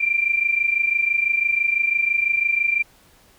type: tone pair together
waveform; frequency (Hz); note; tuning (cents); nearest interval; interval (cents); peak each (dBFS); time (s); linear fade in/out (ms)
sine; 2349 / 2375; D7 / D7; 0 / +19; unison; 19; -22 / -19; 0-2.83; 10
effects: pink hiss -54 dBFS RMS until 3.38 s